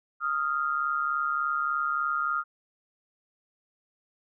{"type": "tone pair together", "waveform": "sine", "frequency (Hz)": [1245, 1388.4], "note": ["D#6", "F6"], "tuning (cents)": [1, -11], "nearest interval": "major second", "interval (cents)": 188, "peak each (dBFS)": -28, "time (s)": [0.2, 2.44], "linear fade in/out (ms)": 50, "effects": []}